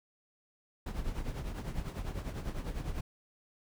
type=noise with tremolo; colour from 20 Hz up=brown; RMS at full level=-34 dBFS; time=0.86-3.01 s; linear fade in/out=5 ms; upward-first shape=triangle; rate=10 Hz; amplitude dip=75%; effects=none